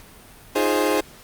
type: chord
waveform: 30% pulse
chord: F minor seventh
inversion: third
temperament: equal with one note detuned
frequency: 311.1 / 349.2 / 415.3 / 527.5 Hz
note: Eb4 / F4 / Ab4 / C5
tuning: 0 / 0 / 0 / +14 cents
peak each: -21 / -24 / -20 / -21 dBFS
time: 0.55-1.01 s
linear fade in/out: 10 ms
effects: pink hiss -46 dBFS RMS until 1.23 s + Opus 48 kbps